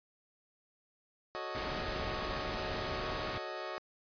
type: chord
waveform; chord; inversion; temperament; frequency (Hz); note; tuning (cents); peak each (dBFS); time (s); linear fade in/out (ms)
20% pulse; D# half-diminished seventh; first; equal; 370 / 440 / 554.4 / 622.3; F#4 / A4 / C#5 / D#5; 0 / 0 / 0 / 0; -39 / -42 / -40 / -37; 1.35-3.78; 0
type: noise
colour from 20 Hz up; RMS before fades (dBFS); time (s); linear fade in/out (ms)
pink; -39; 1.55-3.38; 0
effects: resampled to 11025 Hz